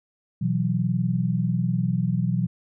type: chord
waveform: sine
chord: B suspended fourth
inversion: none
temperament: equal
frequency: 123.47 / 164.81 / 185 Hz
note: B2 / E3 / F#3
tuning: 0 / 0 / 0 cents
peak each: -25 dBFS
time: 0.41-2.47 s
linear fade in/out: 10 ms
effects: none